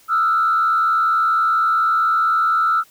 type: tone with frequency modulation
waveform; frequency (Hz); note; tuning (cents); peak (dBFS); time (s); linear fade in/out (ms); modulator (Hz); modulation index
sine; 1328; E6; +12; -13; 0.08-2.84; 50; 80.2; 0.76
effects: tanh soft clip ceiling -9 dBFS + white hiss -52 dBFS RMS until 2.9 s